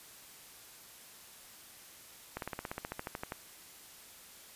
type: slowing click train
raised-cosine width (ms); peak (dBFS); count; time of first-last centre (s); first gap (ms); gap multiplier
0.5; -22; 15; 2.37-3.321; 52; 1.04
effects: white hiss -54 dBFS RMS until 4.55 s + resampled to 32000 Hz